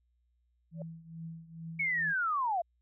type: tone with tremolo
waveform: sine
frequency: 163.9 Hz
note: E3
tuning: 10 cents flat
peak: -38 dBFS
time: 0.71-2.14 s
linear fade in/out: 50 ms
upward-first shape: triangle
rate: 2.3 Hz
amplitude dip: 85%
type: tone with exponential growth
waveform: sine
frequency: 574 Hz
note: D5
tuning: 40 cents flat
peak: -37 dBFS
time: 0.74-0.82 s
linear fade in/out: 2 ms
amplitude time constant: 17 ms
type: linear sweep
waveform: sine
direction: down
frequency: 2246 to 653 Hz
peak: -28 dBFS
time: 1.79-2.62 s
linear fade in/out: 10 ms
effects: added 60 Hz sine -70 dBFS peak until 2.81 s